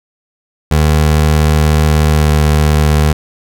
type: tone with pitch glide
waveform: 25% pulse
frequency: 76.5 to 75.53 Hz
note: D#2 to D2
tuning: -29 to +49 cents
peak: -4 dBFS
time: 0.71-3.13 s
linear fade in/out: 5 ms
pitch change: -22 cents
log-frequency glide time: 2.09-2.29 s
effects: none